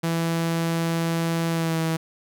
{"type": "tone with pitch glide", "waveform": "sawtooth", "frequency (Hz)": [166, 162.3], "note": ["E3", "E3"], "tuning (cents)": [12, -27], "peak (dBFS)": -18, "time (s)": [0.03, 1.97], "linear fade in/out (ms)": 10, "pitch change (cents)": -39, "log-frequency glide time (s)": [1.5, 1.79], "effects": []}